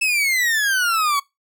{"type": "exponential sweep", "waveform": "40% pulse", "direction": "down", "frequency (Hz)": [2640, 1108.7], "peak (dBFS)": -16, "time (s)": [0.01, 1.2], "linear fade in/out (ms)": 10, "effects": ["noise-tail reverb RT60 0.2 s tail -22 dB re dry"]}